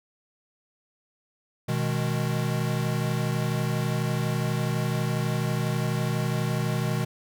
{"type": "chord", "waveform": "square", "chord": "G# minor", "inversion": "first", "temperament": "equal", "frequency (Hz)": [123.47, 155.56, 207.7], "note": ["B2", "D#3", "G#3"], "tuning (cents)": [0, 0, 0], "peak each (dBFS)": [-28, -29, -33], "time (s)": [1.68, 7.05], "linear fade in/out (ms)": 10, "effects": []}